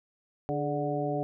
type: harmonic tone with a mistuned harmonic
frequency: 146.83 Hz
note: D3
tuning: in tune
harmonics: 1 / 2 / 3 / 4 / 5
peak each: -34 / -34 / -34 / -34 / -34 dBFS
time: 0.49-1.23 s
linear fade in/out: 0 ms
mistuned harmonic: 3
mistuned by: -68 cents
effects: none